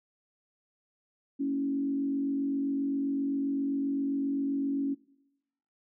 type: tone with frequency modulation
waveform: sine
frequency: 277.2 Hz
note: C#4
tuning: in tune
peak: -27 dBFS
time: 1.39-4.95 s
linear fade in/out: 20 ms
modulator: 47.6 Hz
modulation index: 0.54
effects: noise-tail reverb RT60 0.9 s tail -23 dB re dry